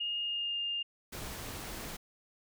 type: tone with pitch glide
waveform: sine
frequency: 2844 to 2813 Hz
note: F7 to F7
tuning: +31 to +12 cents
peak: -32 dBFS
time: 0-0.83 s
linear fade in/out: 10 ms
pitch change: -19 cents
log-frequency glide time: 0.21-0.6 s
type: noise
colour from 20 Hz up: pink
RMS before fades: -42 dBFS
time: 1.12-1.97 s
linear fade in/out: 10 ms
effects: none